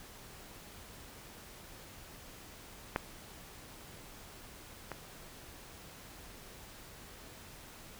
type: clicks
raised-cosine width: 0.5 ms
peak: -15 / -24 dBFS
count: 2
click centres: 2.961 / 4.917 s
effects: pink hiss -52 dBFS RMS until 7.99 s